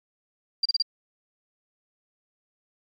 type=tone bursts; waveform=sine; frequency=4745 Hz; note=D8; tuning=17 cents sharp; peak=-19 dBFS; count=4; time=0.63-0.823 s; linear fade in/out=5 ms; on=25 ms; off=31 ms; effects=MP3 64 kbps